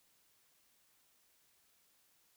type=silence; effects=white hiss -72 dBFS RMS until 2.36 s